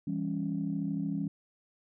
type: chord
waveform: sine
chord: C# diminished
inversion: first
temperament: just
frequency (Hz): 166.31 / 199.57 / 277.2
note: E3 / G3 / C#4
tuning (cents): +16 / +31 / 0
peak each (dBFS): -34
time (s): 0.07-1.28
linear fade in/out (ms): 5
effects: tanh soft clip ceiling -21 dBFS